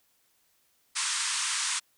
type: band-pass noise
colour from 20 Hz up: white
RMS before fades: -30 dBFS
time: 0.95-1.8 s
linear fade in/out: 20 ms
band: 910 to 9600 Hz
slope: 96 dB/octave
effects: white hiss -69 dBFS RMS until 1.97 s